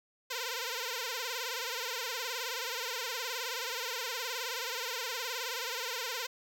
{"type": "tone with vibrato", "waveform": "5% pulse", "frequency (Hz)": 485.9, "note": "B4", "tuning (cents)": -28, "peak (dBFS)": -23, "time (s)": [0.3, 6.27], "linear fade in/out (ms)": 10, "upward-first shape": "sine", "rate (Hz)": 19, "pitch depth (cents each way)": 130, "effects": []}